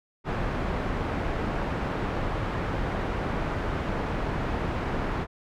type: low-pass noise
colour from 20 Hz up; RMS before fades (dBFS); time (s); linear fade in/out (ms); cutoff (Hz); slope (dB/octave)
pink; -29; 0.24-5.27; 50; 1600; 12
effects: none